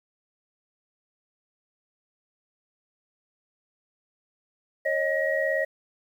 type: tone cluster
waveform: sine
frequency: 546 / 624 / 1896 Hz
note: C#5 / D#5 / A#6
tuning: -26 / +5 / +29 cents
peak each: -27 dBFS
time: 4.85-5.65 s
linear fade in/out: 10 ms
effects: 9-bit